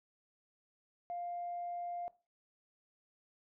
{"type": "tone", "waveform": "sine", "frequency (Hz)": 700, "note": "F5", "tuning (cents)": 4, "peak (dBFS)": -37, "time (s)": [1.1, 2.08], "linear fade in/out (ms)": 0, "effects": ["noise-tail reverb RT60 0.3 s tail -19 dB re dry", "tanh soft clip ceiling -33 dBFS"]}